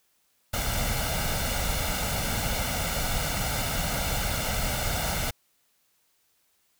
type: noise with comb filter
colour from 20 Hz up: pink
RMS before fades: -28 dBFS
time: 0.53-5.31 s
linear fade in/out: 10 ms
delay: 1.4 ms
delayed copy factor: +0.65
effects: white hiss -69 dBFS RMS until 6.79 s